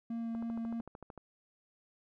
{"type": "tone with vibrato", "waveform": "triangle", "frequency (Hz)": 230, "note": "A#3", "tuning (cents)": -23, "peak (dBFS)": -33, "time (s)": [0.1, 0.81], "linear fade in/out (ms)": 5, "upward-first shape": "sine", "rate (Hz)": 3.4, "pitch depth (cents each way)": 9}
{"type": "click train", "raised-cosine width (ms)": 1, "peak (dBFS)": -33, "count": 12, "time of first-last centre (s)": [0.35, 1.177], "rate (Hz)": 13.3}
{"effects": []}